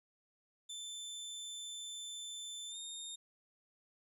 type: tone with pitch glide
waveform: 25% pulse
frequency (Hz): 3534 to 3673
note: A7 to A#7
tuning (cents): +7 to -26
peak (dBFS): -39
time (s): 0.69-3.16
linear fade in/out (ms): 10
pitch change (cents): +67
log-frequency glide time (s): 2.68-2.78
effects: none